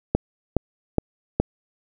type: click train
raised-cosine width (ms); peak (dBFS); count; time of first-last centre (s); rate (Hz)
2; -4; 4; 0.15-1.4; 2.4
effects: none